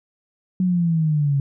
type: exponential sweep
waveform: sine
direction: down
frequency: 186.6 to 137.4 Hz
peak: -16 dBFS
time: 0.6-1.4 s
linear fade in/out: 2 ms
effects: none